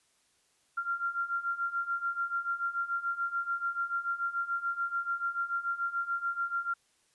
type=beating tone pair; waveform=sine; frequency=1380 / 1386.9 Hz; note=F6 / F6; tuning=-21 / -12 cents; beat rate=6.9 Hz; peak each=-35 / -32 dBFS; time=0.77-6.74 s; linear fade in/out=10 ms; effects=white hiss -70 dBFS RMS until 7.14 s + resampled to 24000 Hz